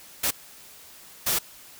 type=noise bursts at uneven times; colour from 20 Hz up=white; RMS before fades=-24 dBFS; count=2; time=0.23-0.31 / 1.26-1.39 s; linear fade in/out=10 ms; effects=white hiss -48 dBFS RMS until 1.79 s